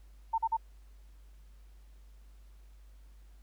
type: tone bursts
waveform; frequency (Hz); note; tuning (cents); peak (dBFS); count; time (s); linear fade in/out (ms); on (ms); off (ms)
sine; 904; A5; +47; -26; 3; 0.33-0.57; 10; 52; 42
effects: added 50 Hz sine -52 dBFS peak until 3.42 s + pink hiss -70 dBFS RMS until 3.42 s